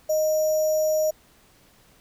sine tone with sample-and-hold, 620 Hz, D#5, 6 cents flat, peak -19 dBFS, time 0.09-1.11 s, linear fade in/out 10 ms, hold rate 6300 Hz, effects pink hiss -57 dBFS RMS until 2 s

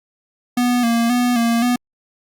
square tone with vibrato, 238.8 Hz, A#3, 42 cents sharp, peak -15 dBFS, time 0.57-1.76 s, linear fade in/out 5 ms, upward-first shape square, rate 1.9 Hz, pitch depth 46 cents each way, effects Opus 48 kbps

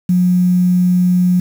sine tone with quantisation, 180 Hz, F#3, 47 cents flat, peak -9 dBFS, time 0.09-1.4 s, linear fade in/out 5 ms, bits 6, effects none

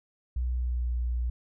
sine tone with pitch glide, 61.74 to 60.26 Hz, B1 to B1, 0 to -42 cents, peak -26 dBFS, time 0.36-1.3 s, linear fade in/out 5 ms, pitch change -42 cents, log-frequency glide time 0.54-0.92 s, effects none

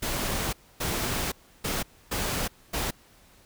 pink noise bursts at uneven times, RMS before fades -29 dBFS, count 5, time 0.02-0.53 / 0.8-1.32 / 1.64-1.83 / 2.11-2.48 / 2.73-2.91 s, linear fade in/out 10 ms, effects pink hiss -57 dBFS RMS until 3.45 s

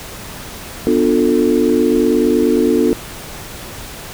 sine chord, B half-diminished seventh, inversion none, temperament just, 246.9 / 296.3 / 355.6 / 444.5 Hz, B3 / D4 / F4 / A4, 0 / +15 / +31 / +18 cents, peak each -16 dBFS, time 0.87-2.93 s, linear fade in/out 0 ms, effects pink hiss -31 dBFS RMS until 4.13 s

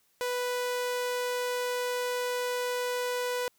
sawtooth tone, 493.9 Hz, B4, in tune, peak -25 dBFS, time 0.21-3.48 s, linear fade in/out 0 ms, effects white hiss -69 dBFS RMS until 3.58 s

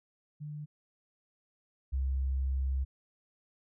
sine tone pair in turn, 149.3 / 66.51 Hz, D3 / C2, +29 / +29 cents, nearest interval octave + major second, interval 1400 cents, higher first, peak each -38 / -28 dBFS, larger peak second, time 0.4-0.66 / 1.92-2.85 s, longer second, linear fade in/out 20 ms, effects none

